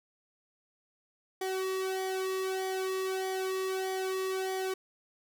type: tone with flanger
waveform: sawtooth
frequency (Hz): 378.3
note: F#4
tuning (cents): +38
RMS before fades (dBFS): -33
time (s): 1.41-4.74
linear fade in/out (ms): 5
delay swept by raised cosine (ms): 0.74 to 1.39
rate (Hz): 1.6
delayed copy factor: -0.8
effects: none